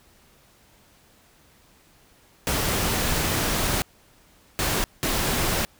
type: noise bursts at uneven times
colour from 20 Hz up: pink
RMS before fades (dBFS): -24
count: 3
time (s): 2.47-3.82 / 4.59-4.84 / 5.03-5.65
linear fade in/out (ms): 0
effects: pink hiss -57 dBFS RMS until 5.79 s